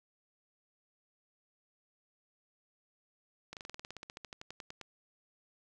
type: slowing click train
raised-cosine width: 0.2 ms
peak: -27 dBFS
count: 20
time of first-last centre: 3.53-4.813 s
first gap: 38 ms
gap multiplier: 1.06
effects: none